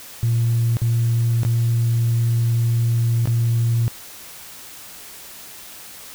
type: tone with dropouts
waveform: sine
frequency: 116.54 Hz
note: A#2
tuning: in tune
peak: -14 dBFS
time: 0.23-3.88 s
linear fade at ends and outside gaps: 0 ms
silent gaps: 0.769-0.818 / 1.433-1.45 / 3.256-3.274 s
effects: tanh soft clip ceiling -12 dBFS + white hiss -39 dBFS RMS until 6.14 s